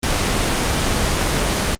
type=noise; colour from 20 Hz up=pink; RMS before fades=-18 dBFS; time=0.03-1.75 s; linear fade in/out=2 ms; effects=low-pass 9000 Hz 12 dB/octave + Opus 24 kbps